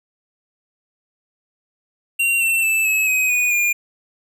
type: tone with pitch steps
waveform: square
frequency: 2756 / 2696 / 2638 / 2580 / 2524 / 2470 / 2416 Hz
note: F7 / E7 / E7 / E7 / D#7 / D#7 / D7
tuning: -24 / +38 / +1 / -38 / +24 / -13 / +48 cents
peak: -16 dBFS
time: 2.19-3.73 s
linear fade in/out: 10 ms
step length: 220 ms
effects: none